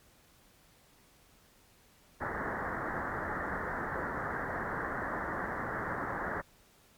white low-pass noise, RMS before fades -36 dBFS, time 2.2-6.42 s, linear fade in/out 20 ms, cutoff 1900 Hz, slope 96 dB/octave, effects pink hiss -63 dBFS RMS until 6.97 s + MP3 96 kbps

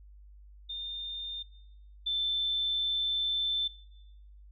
sine tone pair in turn, 3621 / 3538 Hz, A7 / A7, +49 / +9 cents, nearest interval unison, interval 40 cents, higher first, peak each -35 / -28 dBFS, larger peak second, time 0.69-1.43 / 2.06-3.68 s, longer second, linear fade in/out 10 ms, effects noise-tail reverb RT60 0.9 s tail -20 dB re dry + added 50 Hz sine -50 dBFS peak until 4.51 s

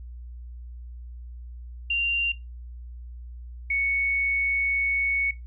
sine tone pair in turn, 2775 / 2219 Hz, F7 / C#7, -12 / +1 cents, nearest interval major third, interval 387 cents, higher first, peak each -21 / -22 dBFS, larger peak first, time 1.9-2.32 / 3.7-5.31 s, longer second, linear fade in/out 5 ms, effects noise-tail reverb RT60 0.2 s tail -19 dB re dry + added 60 Hz sine -37 dBFS peak until 5.46 s

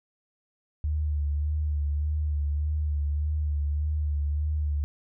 sine tone with vibrato, 74.4 Hz, D2, 23 cents sharp, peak -24 dBFS, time 0.84-4.84 s, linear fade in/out 0 ms, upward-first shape sine, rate 1.7 Hz, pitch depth 41 cents each way, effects none

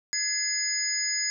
sine tone cluster, 1688 / 2048 / 5010 / 6730 Hz, G#6 / C7 / D#8 / G#8, +28 / -38 / +11 / +22 cents, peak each -35 / -34 / -29 / -29 dBFS, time 0.13-1.3 s, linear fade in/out 0 ms, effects none

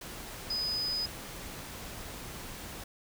sine tone in noise, 5000 Hz, D#8, 8 cents sharp, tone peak -30 dBFS, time 0.5-1.06 s, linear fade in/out 5 ms, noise pink, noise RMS -43 dBFS, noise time 0.01-2.84 s, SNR +10 dB, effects none

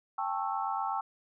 sine chord, A dominant seventh, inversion third, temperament just, 792 / 880 / 1100 / 1320 Hz, G5 / A5 / C#6 / E6, +18 / 0 / -14 / +2 cents, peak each -34 / -35 / -37 / -37 dBFS, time 0.18-1.01 s, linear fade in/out 5 ms, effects none

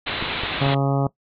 white low-pass noise, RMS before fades -27 dBFS, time 0.06-0.75 s, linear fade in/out 10 ms, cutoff 4000 Hz, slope 96 dB/octave
clicks, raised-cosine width 3 ms, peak -17 dBFS, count 3, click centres 0.225 / 0.435 / 0.663 s
harmonic tone, 138.2 Hz, C#3, 5 cents flat, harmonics 1 / 2 / 3 / 4 / 5 / 6 / 7 / 8 / 9, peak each -19 / -25 / -29 / -28 / -29 / -31 / -37 / -36 / -36 dBFS, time 0.61-1.07 s, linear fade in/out 2 ms
effects noise-tail reverb RT60 0.1 s tail -19 dB re dry

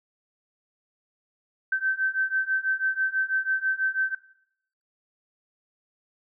sine beating tone pair, 1543 / 1549.1 Hz, G6 / G6, -28 / -21 cents, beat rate 6.1 Hz, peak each -26 dBFS, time 1.72-4.15 s, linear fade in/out 5 ms, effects noise-tail reverb RT60 0.7 s tail -18 dB re dry

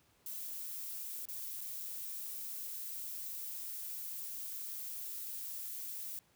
violet noise with dropouts, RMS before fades -43 dBFS, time 0.26-6.19 s, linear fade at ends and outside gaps 1 ms, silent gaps 1.255-1.286 / 1.608-1.612 s, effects pink hiss -70 dBFS RMS until 6.35 s + high-pass 60 Hz 12 dB/octave

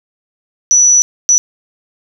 sine tone bursts at uneven times, 5920 Hz, F#8, in tune, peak -5 dBFS, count 2, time 0.71-1.02 / 1.29-1.38 s, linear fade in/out 0 ms, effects none

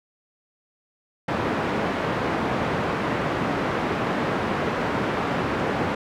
pink band-pass noise, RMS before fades -25 dBFS, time 1.28-5.95 s, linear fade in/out 5 ms, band 150 to 1700 Hz, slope 12 dB/octave, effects none

